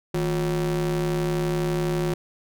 square ring-modulated tone, 98 Hz, G2, in tune, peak -20 dBFS, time 0.14-2.14 s, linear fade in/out 5 ms, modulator 258 Hz, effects none

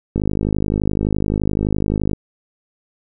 click train, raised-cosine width 3 ms, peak -6 dBFS, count 103, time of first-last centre 0.16-2.133 s, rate 51.7 Hz, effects none

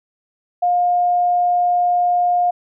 sine tone, 710 Hz, F5, 28 cents sharp, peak -13 dBFS, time 0.62-2.51 s, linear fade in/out 10 ms, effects none

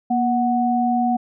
sine tone pair together, 238.5 / 740 Hz, A#3 / F#5, +40 / 0 cents, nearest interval octave + minor sixth, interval 1960 cents, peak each -19 dBFS, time 0.1-1.17 s, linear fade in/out 10 ms, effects none

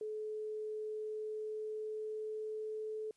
sine tone with pitch glide, 429.6 to 433.1 Hz, A4 to A4, -41 to -27 cents, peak -38 dBFS, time 0.01-3.11 s, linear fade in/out 2 ms, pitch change +14 cents, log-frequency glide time 0.83-2.97 s, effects white hiss -75 dBFS RMS until 3.16 s + resampled to 24000 Hz

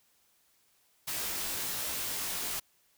white noise with comb filter, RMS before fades -35 dBFS, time 1.07-2.6 s, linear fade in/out 10 ms, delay 19 ms, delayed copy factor -0.85, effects white hiss -69 dBFS RMS until 2.97 s

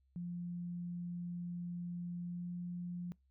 sine tone with pitch glide, 174.61 to 175.93 Hz, F3 to F3, 0 to +13 cents, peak -39 dBFS, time 0.16-3.12 s, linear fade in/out 0 ms, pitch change +13 cents, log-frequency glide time 2.22-2.52 s, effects noise-tail reverb RT60 0.2 s tail -25 dB re dry + added 66 Hz sine -70 dBFS peak until 3.3 s

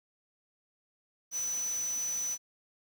sine tone in noise, 5980 Hz, F#8, 17 cents sharp, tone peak -31 dBFS, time 1.31-2.38 s, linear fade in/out 50 ms, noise white, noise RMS -45 dBFS, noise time 1.31-2.38 s, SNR +11 dB, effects none

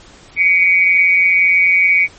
sine tone with amplitude modulation, 2256 Hz, C#7, 30 cents sharp, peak -5 dBFS, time 0.36-2.08 s, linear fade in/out 50 ms, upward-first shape sine, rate 178 Hz, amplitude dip 70%, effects pink hiss -42 dBFS RMS until 2.18 s + MP3 32 kbps

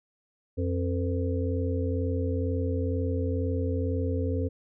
harmonic tone with a mistuned harmonic, 88.8 Hz, F2, 29 cents sharp, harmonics 1 / 3 / 5 / 6, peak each -27 / -32 / -34 / -35 dBFS, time 0.57-4.49 s, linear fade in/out 20 ms, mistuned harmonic 6, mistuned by -89 cents, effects none

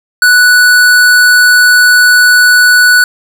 sine tone with hard clipping, 1480 Hz, F#6, in tune, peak -4 dBFS, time 0.22-3.04 s, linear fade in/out 2 ms, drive 18 dB, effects none

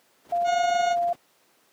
brown noise with tremolo, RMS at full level -34 dBFS, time 0.24-1.18 s, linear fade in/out 50 ms, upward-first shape sine, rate 18 Hz, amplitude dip 80%
sine tone, 695 Hz, F5, 9 cents flat, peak -21 dBFS, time 0.32-1.13 s, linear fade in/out 5 ms
harmonic tone, 721 Hz, F#5, 45 cents flat, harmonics 1 / 2 / 3 / 4 / 5 / 6 / 8 / 9 / 10, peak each -27 / -33 / -37 / -39 / -41 / -43 / -45 / -46 / -47 dBFS, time 0.44-0.96 s, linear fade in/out 50 ms
effects pink hiss -62 dBFS RMS until 1.72 s + high-pass 300 Hz 12 dB/octave

